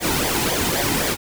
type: noise with flanger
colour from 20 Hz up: pink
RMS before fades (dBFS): -21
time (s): 0-1.17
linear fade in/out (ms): 50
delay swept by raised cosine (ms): 0.72 to 1.82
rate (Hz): 3.8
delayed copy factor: -0.65
effects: none